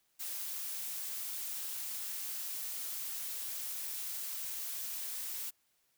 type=noise; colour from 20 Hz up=blue; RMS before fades=-40 dBFS; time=0.19-5.51 s; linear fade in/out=20 ms; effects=white hiss -75 dBFS RMS until 5.97 s